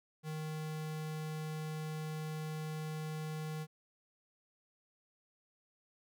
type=tone; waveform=square; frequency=155.56 Hz; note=D#3; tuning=in tune; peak=-39 dBFS; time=0.23-3.67 s; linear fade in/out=50 ms; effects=none